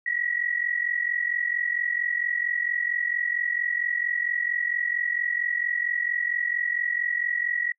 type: tone pair together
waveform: sine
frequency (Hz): 1900 / 1944.4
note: A#6 / B6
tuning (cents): +33 / -28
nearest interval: unison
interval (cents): 39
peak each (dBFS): -27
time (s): 0.06-7.72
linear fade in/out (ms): 5
effects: noise-tail reverb RT60 0.1 s tail -26 dB re dry